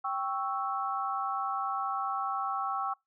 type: chord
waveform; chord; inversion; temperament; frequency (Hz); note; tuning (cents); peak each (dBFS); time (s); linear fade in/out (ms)
sine; C# diminished; second; equal; 784 / 1108.7 / 1318.5; G5 / C#6 / E6; 0 / 0 / 0; -34; 0.04-2.94; 10
effects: noise-tail reverb RT60 0.2 s tail -26 dB re dry